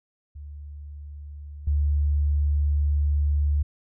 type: tone with level steps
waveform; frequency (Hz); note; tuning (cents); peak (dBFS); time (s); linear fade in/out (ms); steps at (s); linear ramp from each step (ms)
sine; 73; D2; -10; -36 / -19; 0.35-3.63; 10; 1.67; 5
effects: none